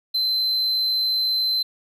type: tone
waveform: triangle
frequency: 4077 Hz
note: C8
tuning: 46 cents flat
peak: -18 dBFS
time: 0.14-1.63 s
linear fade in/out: 10 ms
effects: none